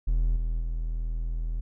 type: tone with level steps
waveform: triangle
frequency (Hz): 40.82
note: E1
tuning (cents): -16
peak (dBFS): -19 / -23 / -25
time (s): 0.07-1.61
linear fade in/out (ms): 10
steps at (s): 0.36 / 0.6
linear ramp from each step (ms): 10
effects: none